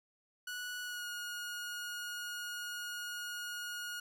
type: tone with pitch glide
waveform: sawtooth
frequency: 1470 to 1438.9 Hz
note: F#6 to F#6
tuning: -12 to -49 cents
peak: -36 dBFS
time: 0.47-4 s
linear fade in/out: 5 ms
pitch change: -37 cents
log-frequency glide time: 0.83-1.07 s
effects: none